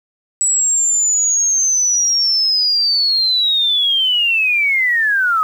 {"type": "linear sweep", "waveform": "sine", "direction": "down", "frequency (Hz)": [7880, 1244.5], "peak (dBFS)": -12, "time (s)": [0.41, 5.43], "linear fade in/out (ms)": 0, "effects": ["7-bit"]}